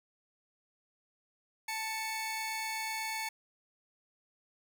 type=tone pair together; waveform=sawtooth; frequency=882 / 2219 Hz; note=A5 / C#7; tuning=+4 / +1 cents; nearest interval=octave + major third; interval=1597 cents; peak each=-34 / -34 dBFS; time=1.68-3.29 s; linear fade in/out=5 ms; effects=none